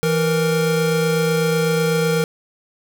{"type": "tone pair together", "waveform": "square", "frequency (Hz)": [164.81, 466.4], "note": ["E3", "A#4"], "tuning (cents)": [0, 1], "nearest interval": "octave + tritone", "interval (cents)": 1801, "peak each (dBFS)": [-20, -19], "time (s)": [0.03, 2.24], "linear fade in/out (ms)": 0, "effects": []}